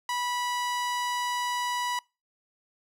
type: tone with low-pass filter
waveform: sawtooth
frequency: 980 Hz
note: B5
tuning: 14 cents flat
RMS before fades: -30 dBFS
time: 0.09-1.99 s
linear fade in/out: 2 ms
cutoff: 12000 Hz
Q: 0.6
effects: noise-tail reverb RT60 0.3 s tail -26 dB re dry